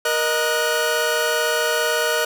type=tone cluster; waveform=sawtooth; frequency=470.4 / 619 / 1469 Hz; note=A#4 / D#5 / F#6; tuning=+16 / -9 / -13 cents; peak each=-19 dBFS; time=0.05-2.25 s; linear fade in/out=5 ms; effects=none